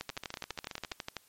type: two click trains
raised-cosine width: 0.2 ms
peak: -19 / -22 dBFS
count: 15 / 13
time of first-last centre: 0.01-1.167 / 0.1-0.916 s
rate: 12.1 / 14.7 Hz
effects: white hiss -64 dBFS RMS until 1.28 s + MP3 64 kbps